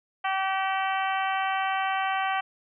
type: harmonic tone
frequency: 384.3 Hz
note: G4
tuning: 34 cents flat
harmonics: 2 / 3 / 4 / 5 / 6 / 7 / 8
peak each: -27 / -31 / -33 / -35 / -37 / -38 / -39 dBFS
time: 0.24-2.41 s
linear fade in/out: 10 ms
effects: none

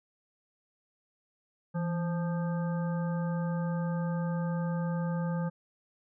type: harmonic tone with a mistuned harmonic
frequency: 174.61 Hz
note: F3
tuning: in tune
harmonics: 1 / 3 / 5 / 7 / 9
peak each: -29 / -39 / -43 / -46 / -48 dBFS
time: 1.74-5.5 s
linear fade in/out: 20 ms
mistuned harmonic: 1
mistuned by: -76 cents
effects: none

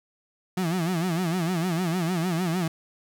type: tone with vibrato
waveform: 35% pulse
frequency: 173.7 Hz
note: F3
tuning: 9 cents flat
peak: -22 dBFS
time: 0.57-2.68 s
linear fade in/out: 5 ms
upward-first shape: sine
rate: 6.6 Hz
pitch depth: 140 cents each way
effects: none

